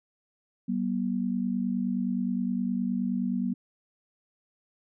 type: tone pair together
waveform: sine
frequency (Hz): 190.9 / 240.5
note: G3 / B3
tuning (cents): -46 / -46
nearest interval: major third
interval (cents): 400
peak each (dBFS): -29 / -28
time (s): 0.68-3.54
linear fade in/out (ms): 10
effects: none